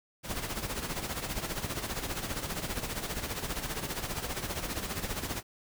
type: noise with tremolo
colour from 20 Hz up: pink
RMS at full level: -33 dBFS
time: 0.23-5.43 s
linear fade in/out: 50 ms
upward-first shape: sine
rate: 15 Hz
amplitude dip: 65%
effects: none